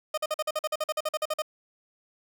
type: tone bursts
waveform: 30% pulse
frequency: 616 Hz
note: D#5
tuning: 17 cents flat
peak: -23 dBFS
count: 16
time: 0.14-1.421 s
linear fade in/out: 5 ms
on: 36 ms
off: 47 ms
effects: none